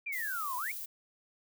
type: exponential two-way sweep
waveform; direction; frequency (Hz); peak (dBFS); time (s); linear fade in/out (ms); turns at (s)
sine; down then up; 2447 to 960 to 2447; -34; 0.06-0.72; 10; 0.57
type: noise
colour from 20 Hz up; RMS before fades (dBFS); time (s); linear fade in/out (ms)
violet; -41; 0.12-0.86; 10
effects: none

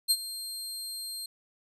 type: tone with ADSR envelope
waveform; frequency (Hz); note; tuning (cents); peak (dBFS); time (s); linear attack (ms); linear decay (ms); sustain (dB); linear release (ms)
25% pulse; 4200; C8; +6; -15; 0.08-1.26; 28; 51; -16; 4
effects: none

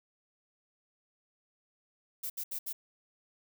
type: noise bursts at uneven times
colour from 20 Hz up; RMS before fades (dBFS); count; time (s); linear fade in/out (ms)
violet; -37; 4; 2.23-2.3 / 2.37-2.44 / 2.51-2.59 / 2.66-2.73; 10
effects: none

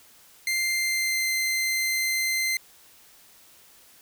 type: tone with pitch glide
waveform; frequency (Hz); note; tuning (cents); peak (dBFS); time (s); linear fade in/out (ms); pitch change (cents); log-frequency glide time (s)
sawtooth; 2093 to 2077; C7 to C7; 0 to -13; -20; 0.47-2.57; 2; -13; 0.72-1.32
effects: white hiss -54 dBFS RMS until 4.01 s

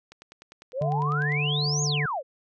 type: click train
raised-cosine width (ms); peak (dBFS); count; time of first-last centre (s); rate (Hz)
0.2; -28; 13; 0.12-1.321; 9.99
type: exponential two-way sweep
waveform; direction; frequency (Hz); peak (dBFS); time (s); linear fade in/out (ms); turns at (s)
sine; up then down; 483.8 to 6860 to 483.8; -26; 0.73-2.23; 50; 1.83
type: harmonic tone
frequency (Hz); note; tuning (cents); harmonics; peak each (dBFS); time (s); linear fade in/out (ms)
146.83; D3; 0; 1 / 3 / 5 / 7; -25 / -35 / -39 / -42; 0.81-2.06; 5
effects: none

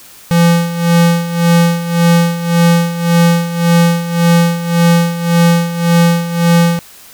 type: tone with tremolo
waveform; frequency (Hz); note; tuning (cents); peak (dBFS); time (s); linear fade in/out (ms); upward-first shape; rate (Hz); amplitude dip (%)
square; 170; F3; -46; -6; 0.31-6.79; 0; sine; 1.8; 75
effects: white hiss -38 dBFS RMS until 7.13 s

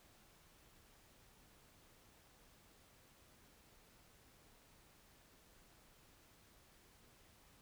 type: silence
effects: pink hiss -67 dBFS RMS until 7.61 s

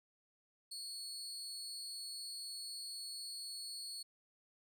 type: tone with amplitude modulation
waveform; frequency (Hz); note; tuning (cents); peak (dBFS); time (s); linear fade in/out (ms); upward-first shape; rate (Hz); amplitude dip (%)
30% pulse; 4377; C#8; -23; -38; 0.71-4.03; 10; sine; 244; 65
effects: none

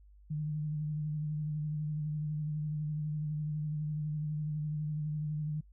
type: tone with vibrato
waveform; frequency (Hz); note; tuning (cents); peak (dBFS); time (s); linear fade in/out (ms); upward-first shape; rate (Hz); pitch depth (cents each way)
sine; 151.6; D#3; -45; -32; 0.3-5.61; 10; sine; 12; 29
effects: noise-tail reverb RT60 0.1 s tail -26 dB re dry + added 50 Hz sine -55 dBFS peak until 5.72 s

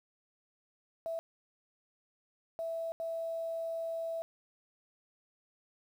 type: tone bursts at uneven times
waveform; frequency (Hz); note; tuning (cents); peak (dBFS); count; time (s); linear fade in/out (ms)
sine; 659.3; E5; 0; -34; 3; 1.06-1.19 / 2.59-2.92 / 3-4.22; 0
effects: 10-bit

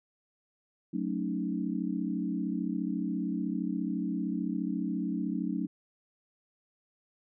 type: chord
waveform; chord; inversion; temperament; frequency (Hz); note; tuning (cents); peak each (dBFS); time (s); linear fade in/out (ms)
sine; D# half-diminished seventh; first; equal; 185 / 220 / 277.2 / 311.1; F#3 / A3 / C#4 / D#4; 0 / 0 / 0 / 0; -34 / -35 / -35 / -36; 0.93-5.67; 10
effects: none

